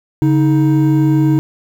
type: tone pair together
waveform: triangle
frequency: 142 / 313.8 Hz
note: C#3 / D#4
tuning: +42 / +15 cents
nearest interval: octave + major second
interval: 1373 cents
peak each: -10 dBFS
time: 0.22-1.39 s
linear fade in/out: 0 ms
effects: 7-bit